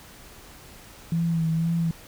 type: tone with vibrato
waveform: sine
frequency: 164.81 Hz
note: E3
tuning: in tune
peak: -21 dBFS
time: 1.12-1.91 s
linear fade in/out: 2 ms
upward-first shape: sine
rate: 2 Hz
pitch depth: 36 cents each way
effects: pink hiss -47 dBFS RMS until 2.07 s